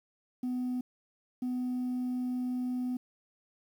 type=tone pair in turn; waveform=sine; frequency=250.3 / 250.3 Hz; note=B3 / B3; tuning=+23 / +23 cents; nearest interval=unison; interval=0 cents; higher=neither; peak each=-28 / -28 dBFS; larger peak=neither; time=0.43-0.81 / 1.42-2.97 s; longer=second; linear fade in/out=5 ms; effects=tanh soft clip ceiling -29 dBFS + 10-bit